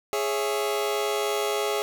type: chord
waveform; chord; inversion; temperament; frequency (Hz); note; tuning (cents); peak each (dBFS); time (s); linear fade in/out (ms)
sawtooth; C# minor; second; just; 415.8 / 554.4 / 665.2; G#4 / C#5 / E5; +2 / 0 / +16; -22 / -27 / -28; 0.13-1.82; 0
effects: none